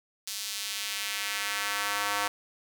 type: tone with high-pass filter sweep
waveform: square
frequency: 102.3 Hz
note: G#2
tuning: 26 cents flat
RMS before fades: -32 dBFS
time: 0.27-2.28 s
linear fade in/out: 5 ms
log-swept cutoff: 4600 to 970 Hz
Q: 1.1
effects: none